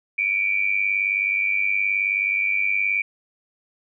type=tone pair together; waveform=sine; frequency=2291 / 2390 Hz; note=D7 / D7; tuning=-44 / +30 cents; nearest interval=minor second; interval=74 cents; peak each=-22 dBFS; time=0.18-3.02 s; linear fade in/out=5 ms; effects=none